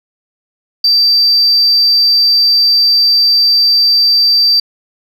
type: tone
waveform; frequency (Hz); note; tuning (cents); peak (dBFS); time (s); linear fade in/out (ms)
sine; 4670; D8; -11; -5; 0.84-4.6; 5
effects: tanh soft clip ceiling -3 dBFS